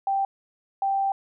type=tone pair in turn; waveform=sine; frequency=784 / 784 Hz; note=G5 / G5; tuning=0 / 0 cents; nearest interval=unison; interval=0 cents; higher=neither; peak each=-21 dBFS; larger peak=neither; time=0.07-0.25 / 0.82-1.12 s; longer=second; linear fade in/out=2 ms; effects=none